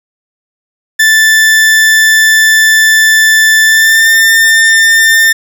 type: tone with pitch glide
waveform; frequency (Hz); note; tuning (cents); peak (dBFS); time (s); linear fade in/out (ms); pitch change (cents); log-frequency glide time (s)
40% pulse; 1760 to 1799.1; A6 to A6; 0 to +38; -3; 0.99-5.33; 10; +38; 3.65-4.1
effects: none